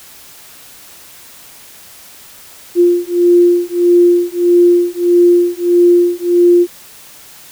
sine beating tone pair, 349.2 / 350.8 Hz, F4 / F4, 0 / +8 cents, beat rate 1.6 Hz, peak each -10 dBFS, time 2.75-6.67 s, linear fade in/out 50 ms, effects white hiss -38 dBFS RMS until 7.51 s

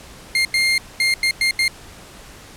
30% pulse tone bursts at uneven times, 2117 Hz, C7, 20 cents sharp, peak -12 dBFS, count 6, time 0.35-0.45 / 0.54-0.78 / 1-1.14 / 1.23-1.31 / 1.41-1.51 / 1.59-1.68 s, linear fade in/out 2 ms, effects pink hiss -41 dBFS RMS until 2.56 s + low-pass 11000 Hz 12 dB/octave

